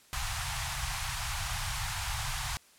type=band-stop noise; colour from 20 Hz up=pink; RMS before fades=-34 dBFS; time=0.13-2.57 s; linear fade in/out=0 ms; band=140 to 740 Hz; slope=48 dB/octave; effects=white hiss -60 dBFS RMS until 2.78 s + low-pass 11000 Hz 12 dB/octave